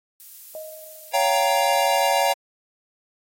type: noise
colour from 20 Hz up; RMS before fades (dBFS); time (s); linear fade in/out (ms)
violet; -41; 0.2-1.48; 0
type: tone with exponential decay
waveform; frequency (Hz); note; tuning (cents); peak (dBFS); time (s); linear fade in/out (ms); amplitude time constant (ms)
sine; 626; D#5; +10; -31; 0.55-1.57; 1; 220
type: chord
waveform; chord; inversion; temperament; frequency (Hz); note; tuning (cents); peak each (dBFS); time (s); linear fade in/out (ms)
square; G half-diminished seventh; second; equal with one note detuned; 561.1 / 698.5 / 784 / 932.3; Db5 / F5 / G5 / Bb5; +21 / 0 / 0 / 0; -24; 1.13-2.34; 20
effects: AAC 48 kbps